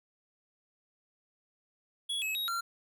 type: tone with pitch steps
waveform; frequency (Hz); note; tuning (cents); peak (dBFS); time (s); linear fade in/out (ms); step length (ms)
square; 3362 / 2576 / 3795 / 1373; G#7 / E7 / A#7 / F6; +20 / -41 / +30 / -30; -32; 2.09-2.61; 10; 130
effects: none